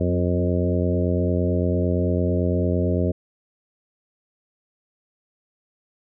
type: harmonic tone with a mistuned harmonic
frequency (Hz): 88.9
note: F2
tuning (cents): +31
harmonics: 1 / 2 / 3 / 4 / 5 / 6 / 7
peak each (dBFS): -22 / -25 / -27 / -28 / -29 / -30 / -30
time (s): 0-3.12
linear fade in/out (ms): 10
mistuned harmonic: 3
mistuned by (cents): -24
effects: none